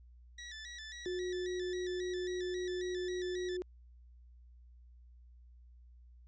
20% pulse tone with vibrato, 1835 Hz, A#6, 28 cents flat, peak -40 dBFS, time 0.38-3.57 s, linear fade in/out 5 ms, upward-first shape square, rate 3.7 Hz, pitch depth 79 cents each way
sine tone, 362.6 Hz, F#4, 35 cents flat, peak -35 dBFS, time 1.06-3.62 s, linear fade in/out 0 ms
effects added 60 Hz sine -55 dBFS peak until 6.27 s + resampled to 16000 Hz

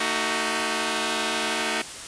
5% pulse chord, D# diminished, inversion second, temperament just, 224 / 311.1 / 373.4 Hz, A3 / D#4 / F#4, +31 / 0 / +16 cents, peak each -17 dBFS, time 0-1.82 s, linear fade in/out 5 ms, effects white hiss -37 dBFS RMS until 2.07 s + resampled to 22050 Hz

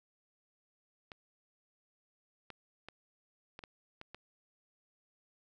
clicks, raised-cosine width 0.3 ms, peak -30 dBFS, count 7, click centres 1.118 / 2.503 / 2.886 / 3.591 / 3.638 / 4.014 / 4.146 s, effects none

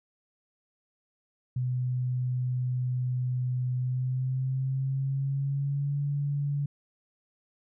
sine tone with pitch glide, 125.9 to 142.96 Hz, B2 to D3, +34 to -46 cents, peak -26 dBFS, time 1.56-6.66 s, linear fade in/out 5 ms, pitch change +220 cents, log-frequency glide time 3.76-6 s, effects none

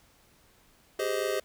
square chord, Ab major seventh, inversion third, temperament just, 389.3 / 415.3 / 519.1 / 623 Hz, G4 / Ab4 / C5 / Eb5, -12 / 0 / -14 / +2 cents, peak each -34 dBFS, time 0.99-1.4 s, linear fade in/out 5 ms, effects pink hiss -62 dBFS RMS until 1.44 s

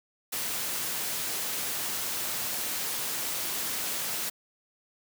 white noise, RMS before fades -32 dBFS, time 0.32-4.3 s, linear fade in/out 10 ms, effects high-pass 100 Hz 12 dB/octave

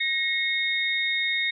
sine tone cluster, 1877 / 2172 / 3700 Hz, A#6 / C#7 / A#7, +11 / -36 / -14 cents, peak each -28 / -26 / -28 dBFS, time 0-1.51 s, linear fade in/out 10 ms, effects none

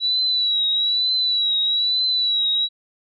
sine tone with vibrato, 3922 Hz, B7, 13 cents flat, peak -17 dBFS, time 0-2.69 s, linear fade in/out 50 ms, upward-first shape triangle, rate 1.1 Hz, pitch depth 61 cents each way, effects none

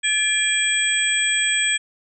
sine tone cluster, 1721 / 2384 / 3282 / 8010 Hz, A6 / D7 / G#7 / B8, -39 / +25 / -21 / +23 cents, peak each -23 dBFS, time 0.03-1.78 s, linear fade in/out 20 ms, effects none

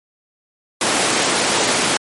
pink high-pass noise, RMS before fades -17 dBFS, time 0.81-1.97 s, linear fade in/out 2 ms, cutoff 290 Hz, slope 12 dB/octave, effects MP3 48 kbps

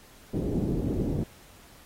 white low-pass noise, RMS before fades -28 dBFS, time 0.33-1.24 s, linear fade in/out 10 ms, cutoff 360 Hz, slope 24 dB/octave, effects pink hiss -54 dBFS RMS until 1.85 s + AAC 48 kbps

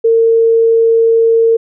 sine tone, 455.6 Hz, A#4, 40 cents flat, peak -6 dBFS, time 0.04-1.57 s, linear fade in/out 10 ms, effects none

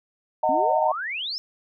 sine chord, D# minor, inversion none, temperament equal with one note detuned, 622.3 / 740 / 908.4 Hz, D#5 / F#5 / A#5, 0 / 0 / -45 cents, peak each -23 dBFS, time 0.43-0.92 s, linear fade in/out 5 ms
sine exponential sweep, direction up, 248.6 to 5420 Hz, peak -27 dBFS, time 0.49-1.38 s, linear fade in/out 0 ms
effects none

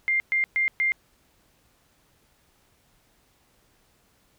sine tone bursts, 2100 Hz, C7, 6 cents sharp, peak -20 dBFS, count 4, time 0.08-0.92 s, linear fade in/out 0 ms, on 120 ms, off 120 ms, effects pink hiss -64 dBFS RMS until 4.38 s

